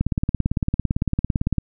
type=click train; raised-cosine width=5 ms; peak=-7 dBFS; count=29; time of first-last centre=0.01-1.583 s; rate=17.8 Hz; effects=none